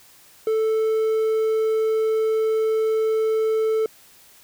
triangle tone, 440 Hz, A4, in tune, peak -16 dBFS, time 0.47-3.86 s, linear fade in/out 2 ms, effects white hiss -51 dBFS RMS until 4.43 s

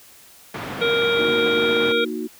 pink band-pass noise, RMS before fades -31 dBFS, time 0.54-1.92 s, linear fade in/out 2 ms, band 150 to 2400 Hz, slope 12 dB/octave
harmonic tone, 467.8 Hz, A#4, 6 cents sharp, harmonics 1 / 3 / 5 / 7 / 8, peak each -19 / -24 / -26 / -27 / -28 dBFS, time 0.81-2.05 s, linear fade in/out 10 ms
sine chord, D# minor, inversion second, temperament equal with one note detuned, 233.1 / 311.1 / 367.4 Hz, A#3 / D#4 / F#4, 0 / 0 / -12 cents, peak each -29 dBFS, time 1.18-2.28 s, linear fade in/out 20 ms
effects white hiss -48 dBFS RMS until 2.39 s

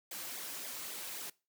white noise with flanger, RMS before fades -43 dBFS, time 0.11-1.3 s, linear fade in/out 5 ms, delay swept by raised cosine 0.69 to 5.09 ms, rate 3.7 Hz, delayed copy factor -1, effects noise-tail reverb RT60 0.3 s tail -22 dB re dry + high-pass 200 Hz 12 dB/octave

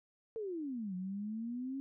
sine exponential two-way sweep, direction down then up, 460.4 to 180 to 275.7 Hz, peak -37 dBFS, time 0.36-1.8 s, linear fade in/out 0 ms, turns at 0.95 s, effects none

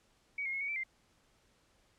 sine tone with pitch steps, 2259 / 2142 / 2176 / 2238 / 2331 / 2093 Hz, C#7 / C7 / C#7 / C#7 / D7 / C7, +32 / +40 / -33 / +16 / -14 / 0 cents, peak -34 dBFS, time 0.38-0.836 s, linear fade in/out 5 ms, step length 76 ms, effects pink hiss -70 dBFS RMS until 1.98 s + low-pass 9000 Hz 12 dB/octave

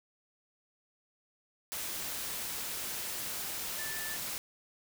sine tone in noise, 1760 Hz, A6, in tune, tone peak -41 dBFS, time 3.79-4.16 s, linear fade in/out 0 ms, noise white, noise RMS -38 dBFS, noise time 1.72-4.38 s, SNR -6 dB, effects none

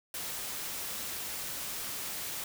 white noise, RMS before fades -38 dBFS, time 0.14-2.44 s, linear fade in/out 2 ms, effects none

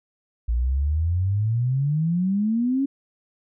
sine exponential sweep, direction up, 56.2 to 280.5 Hz, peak -19 dBFS, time 0.48-2.86 s, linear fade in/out 10 ms, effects none

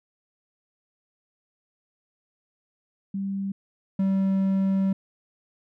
sine / triangle tone pair in turn, 196 / 192.97 Hz, G3 / G3, 0 / -27 cents, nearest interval unison, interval 27 cents, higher first, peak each -26 / -18 dBFS, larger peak second, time 3.14-3.52 / 3.99-4.93 s, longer second, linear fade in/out 5 ms, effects none

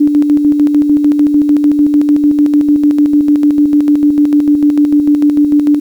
sine tone with tremolo, 293.7 Hz, D4, in tune, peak -4 dBFS, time 0-5.8 s, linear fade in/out 10 ms, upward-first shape square, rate 6.7 Hz, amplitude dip 45%, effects 7-bit

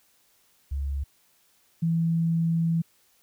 sine tone pair in turn, 69.6 / 165.54 Hz, C#2 / E3, +8 / +8 cents, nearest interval octave + minor third, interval 1500 cents, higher second, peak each -26 / -21 dBFS, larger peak second, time 0.71-1.04 / 1.82-2.82 s, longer second, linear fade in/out 10 ms, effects white hiss -64 dBFS RMS until 3.22 s

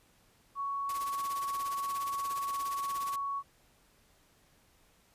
sine tone, 1115 Hz, C#6, 10 cents sharp, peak -32 dBFS, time 0.55-3.43 s, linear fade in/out 50 ms
white noise with tremolo, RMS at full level -42 dBFS, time 0.89-3.16 s, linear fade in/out 2 ms, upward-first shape sine, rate 17 Hz, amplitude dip 75%
effects pink hiss -66 dBFS RMS until 5.14 s + resampled to 32000 Hz

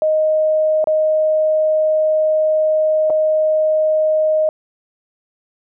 sine tone with dropouts, 622.3 Hz, D#5, in tune, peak -12 dBFS, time 0.02-4.49 s, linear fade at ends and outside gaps 1 ms, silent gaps 0.842-0.872 / 3.099-3.103 s, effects none

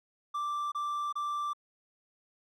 triangle tone bursts, 1174.7 Hz, D6, in tune, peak -29 dBFS, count 3, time 0.34-1.534 s, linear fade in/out 10 ms, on 380 ms, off 27 ms, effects none

